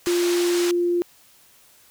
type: band-pass noise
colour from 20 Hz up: white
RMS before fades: -30 dBFS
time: 0.06-0.71 s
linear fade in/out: 0 ms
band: 590 to 6700 Hz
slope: 12 dB/octave
type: tone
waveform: sine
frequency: 349.2 Hz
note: F4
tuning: in tune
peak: -18 dBFS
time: 0.07-1.02 s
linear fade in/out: 0 ms
effects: white hiss -54 dBFS RMS until 1.9 s